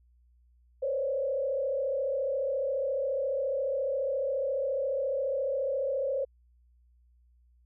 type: tone with frequency modulation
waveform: sine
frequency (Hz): 542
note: C#5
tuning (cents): -39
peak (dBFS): -27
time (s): 0.82-6.25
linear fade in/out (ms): 10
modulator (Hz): 34.4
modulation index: 1.1
effects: added 60 Hz sine -60 dBFS peak until 7.65 s